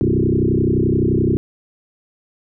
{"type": "tone with frequency modulation", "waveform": "sine", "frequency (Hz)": 233.1, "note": "A#3", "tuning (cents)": 0, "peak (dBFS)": -13, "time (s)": [0.01, 1.37], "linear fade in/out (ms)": 0, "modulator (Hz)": 31.6, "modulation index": 5, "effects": []}